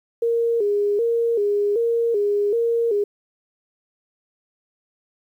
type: tone with vibrato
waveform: sine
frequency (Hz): 436.5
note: A4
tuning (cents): -14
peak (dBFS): -17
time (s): 0.22-3.04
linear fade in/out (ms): 5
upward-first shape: square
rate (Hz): 1.3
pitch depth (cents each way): 110
effects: 9-bit